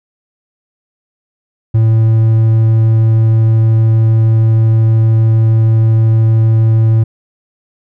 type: tone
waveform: triangle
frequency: 111.7 Hz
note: A2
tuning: 27 cents sharp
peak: -4 dBFS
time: 1.74-7.04 s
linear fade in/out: 10 ms
effects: none

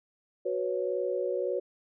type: chord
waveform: sine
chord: F# suspended fourth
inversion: none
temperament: just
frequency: 370 / 493.3 / 555 Hz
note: F#4 / B4 / C#5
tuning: 0 / -2 / +2 cents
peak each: -32 dBFS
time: 0.45-1.6 s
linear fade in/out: 10 ms
effects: none

